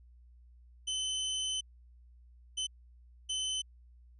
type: tone bursts at uneven times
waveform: sawtooth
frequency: 3044 Hz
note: F#7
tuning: 48 cents sharp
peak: -29 dBFS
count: 3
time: 0.87-1.61 / 2.57-2.67 / 3.29-3.62 s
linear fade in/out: 10 ms
effects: added 60 Hz sine -55 dBFS peak until 4.19 s + resampled to 24000 Hz